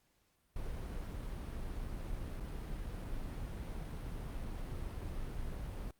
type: noise with dropouts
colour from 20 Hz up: brown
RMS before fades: -41 dBFS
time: 0.56-5.91 s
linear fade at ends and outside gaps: 2 ms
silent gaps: 2.401-2.405 s
effects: pink hiss -75 dBFS RMS until 5.99 s + Opus 48 kbps